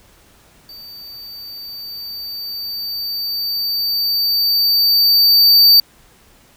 square tone with level ramp, 4611 Hz, D8, 33 cents flat, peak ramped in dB -35 to -6 dBFS, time 0.69-5.8 s, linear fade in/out 2 ms, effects pink hiss -50 dBFS RMS until 6.56 s

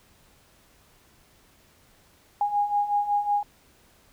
sine beating tone pair, 817 / 822.4 Hz, G#5 / G#5, -29 / -17 cents, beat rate 5.4 Hz, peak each -28 / -23 dBFS, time 2.41-3.43 s, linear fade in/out 2 ms, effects pink hiss -59 dBFS RMS until 4.12 s

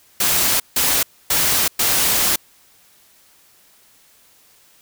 white noise bursts at uneven times, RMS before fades -17 dBFS, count 4, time 0.2-0.6 / 0.76-1.03 / 1.3-1.68 / 1.79-2.36 s, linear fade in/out 5 ms, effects white hiss -53 dBFS RMS until 4.81 s

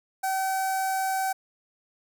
sawtooth tone with notch filter, 765 Hz, G5, 42 cents flat, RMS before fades -27 dBFS, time 0.23-1.33 s, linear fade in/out 10 ms, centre 3200 Hz, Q 0.54, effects none

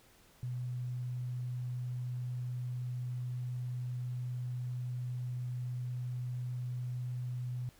sine tone, 124.1 Hz, B2, 9 cents sharp, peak -35 dBFS, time 0.43-7.69 s, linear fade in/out 0 ms, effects pink hiss -63 dBFS RMS until 7.79 s

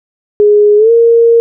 sine tone with pitch glide, 415.9 to 464.1 Hz, G#4 to A#4, +2 to -8 cents, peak -3 dBFS, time 0.4-1.4 s, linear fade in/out 0 ms, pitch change +190 cents, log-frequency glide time 0.77-0.91 s, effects none

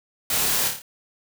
white noise with echo, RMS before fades -24 dBFS, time 0.3-0.68 s, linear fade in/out 2 ms, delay 28 ms, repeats 5, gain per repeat -4 dB, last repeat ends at 0.82 s, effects none

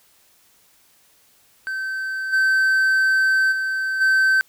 triangle tone with level steps, 1545 Hz, G6, 26 cents flat, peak -22 / -13 / -19 / -12 dBFS, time 1.67-4.41 s, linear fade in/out 0 ms, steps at 2.32 / 3.51 / 4 s, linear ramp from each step 20 ms, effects white hiss -57 dBFS RMS until 4.48 s

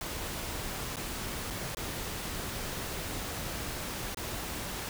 pink noise with dropouts, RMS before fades -37 dBFS, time 0.01-4.89 s, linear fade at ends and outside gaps 1 ms, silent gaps 0.959-0.968 / 1.503-1.507 / 1.748-1.77 / 4.146-4.171 s, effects none

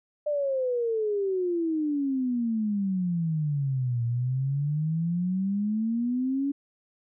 sine exponential two-way sweep, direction down then up, 602 to 116.54 to 284.5 Hz, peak -24 dBFS, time 0.26-6.52 s, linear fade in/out 10 ms, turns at 4.04 s, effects none

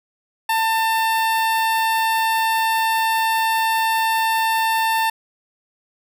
sawtooth tone with notch filter, 895 Hz, A5, 29 cents sharp, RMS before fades -19 dBFS, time 0.49-5.1 s, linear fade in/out 5 ms, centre 6500 Hz, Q 1.4, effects none

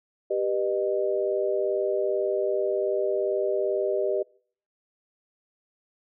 sine chord, G augmented, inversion none, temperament just, 392 / 490 / 612.5 Hz, G4 / B4 / D#5, 0 / -14 / -27 cents, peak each -26 / -30 / -27 dBFS, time 0.3-4.23 s, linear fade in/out 10 ms, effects noise-tail reverb RT60 0.5 s tail -24 dB re dry

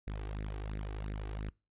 sawtooth tone with flanger, 51.91 Hz, G#1, in tune, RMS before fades -39 dBFS, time 0.07-1.5 s, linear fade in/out 5 ms, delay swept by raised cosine 0.46 to 2.66 ms, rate 2.9 Hz, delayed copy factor +0.75, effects noise-tail reverb RT60 0.3 s tail -26 dB re dry + resampled to 8000 Hz

